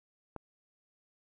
click, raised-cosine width 1 ms, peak -26 dBFS, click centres 0.363 s, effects none

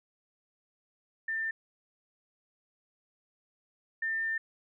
sine tone pair in turn, 1792 / 1798.4 Hz, A6 / A6, +31 / +37 cents, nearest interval unison, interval 6 cents, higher second, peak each -30 / -29 dBFS, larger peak second, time 1.28-1.51 / 4.02-4.38 s, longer second, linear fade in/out 5 ms, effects none

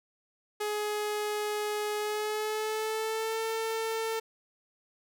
sawtooth tone with pitch glide, 420 to 447.6 Hz, G#4 to A4, +19 to +30 cents, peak -26 dBFS, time 0.6-4.2 s, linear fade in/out 10 ms, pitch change +111 cents, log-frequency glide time 1.98-3.41 s, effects none

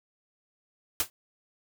white noise with exponential decay, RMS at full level -22 dBFS, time 1-1.1 s, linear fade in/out 1 ms, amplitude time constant 20 ms, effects none

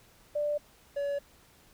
sine / triangle tone pair in turn, 590 / 567.5 Hz, D5 / C#5, +8 / +41 cents, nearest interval minor second, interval 67 cents, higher first, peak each -27 dBFS, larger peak neither, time 0.35-0.58 / 0.96-1.19 s, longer neither, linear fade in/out 10 ms, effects pink hiss -60 dBFS RMS until 1.73 s

